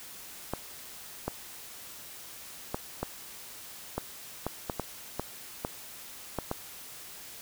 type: clicks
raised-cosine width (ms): 1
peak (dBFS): -16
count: 12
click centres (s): 0.536 / 1.28 / 2.745 / 3.03 / 3.98 / 4.466 / 4.698 / 4.797 / 5.196 / 5.649 / 6.387 / 6.514
effects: white hiss -46 dBFS RMS until 7.41 s